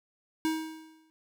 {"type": "tone with exponential decay", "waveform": "square", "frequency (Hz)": 317.6, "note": "D#4", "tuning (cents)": 36, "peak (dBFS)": -25, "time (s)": [0.45, 1.1], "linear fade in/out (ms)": 0, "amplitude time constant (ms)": 140, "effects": []}